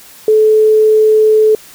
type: tone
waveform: sine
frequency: 432.9 Hz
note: A4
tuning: 28 cents flat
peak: -5 dBFS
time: 0.28-1.55 s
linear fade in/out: 2 ms
effects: white hiss -38 dBFS RMS until 1.74 s